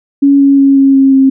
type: tone with pitch steps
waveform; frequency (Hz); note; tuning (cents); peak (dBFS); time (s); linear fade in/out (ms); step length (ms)
sine; 279.7 / 277.3 / 274.9 / 272.5 / 270.2 / 267.8; C#4 / C#4 / C#4 / C#4 / C#4 / C4; +16 / +1 / -14 / -29 / -44 / +40; -3; 0.22-1.3; 10; 180
effects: none